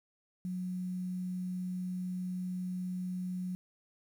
sine tone with quantisation, 182.4 Hz, F#3, 24 cents flat, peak -34 dBFS, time 0.45-3.55 s, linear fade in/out 0 ms, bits 10, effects none

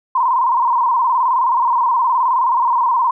sine tone with vibrato, 987.8 Hz, B5, in tune, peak -12 dBFS, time 0.15-3.11 s, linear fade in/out 5 ms, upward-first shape square, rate 19 Hz, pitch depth 85 cents each way, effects none

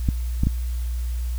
clicks, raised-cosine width 5 ms, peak -8 dBFS, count 3, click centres 0.088 / 0.435 / 0.47 s, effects added 60 Hz sine -23 dBFS peak until 1.38 s + white hiss -46 dBFS RMS until 1.38 s

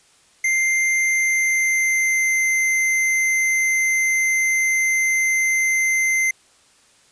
square tone with pitch glide, 2093 to 2077 Hz, C7 to C7, 0 to -13 cents, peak -17 dBFS, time 0.44-6.31 s, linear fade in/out 5 ms, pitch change -13 cents, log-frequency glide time 0.95-2.49 s, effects white hiss -55 dBFS RMS until 7.11 s + resampled to 22050 Hz

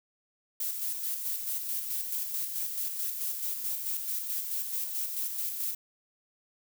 violet noise with tremolo, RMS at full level -32 dBFS, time 0.6-5.75 s, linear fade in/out 5 ms, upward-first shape square, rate 4.6 Hz, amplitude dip 40%, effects none

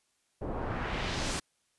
pink noise with low-pass filter sweep, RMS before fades -34 dBFS, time 0.41-1.4 s, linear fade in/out 10 ms, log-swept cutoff 540 to 9700 Hz, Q 1.2, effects white hiss -74 dBFS RMS until 1.78 s + resampled to 24000 Hz

